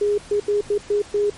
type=tone bursts at uneven times; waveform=sine; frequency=412.1 Hz; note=G#4; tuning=13 cents flat; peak=-16 dBFS; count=6; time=0.01-0.18 / 0.31-0.4 / 0.48-0.61 / 0.7-0.78 / 0.9-1.02 / 1.14-1.3 s; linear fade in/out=5 ms; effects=pink hiss -42 dBFS RMS until 1.37 s + MP3 48 kbps